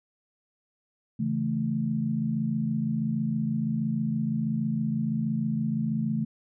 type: chord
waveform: sine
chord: A major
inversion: first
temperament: equal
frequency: 138.59 / 164.81 / 220 Hz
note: C#3 / E3 / A3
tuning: 0 / 0 / 0 cents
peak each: -31 / -31 / -27 dBFS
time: 1.19-6.25 s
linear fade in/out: 10 ms
effects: none